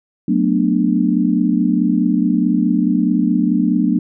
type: chord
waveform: sine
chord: B minor seventh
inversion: second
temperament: just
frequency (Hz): 185.21 / 222.2 / 246.9 / 296.3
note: F#3 / A3 / B3 / D4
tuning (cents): +2 / +17 / 0 / +15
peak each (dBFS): -18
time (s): 0.28-3.99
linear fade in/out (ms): 5
effects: none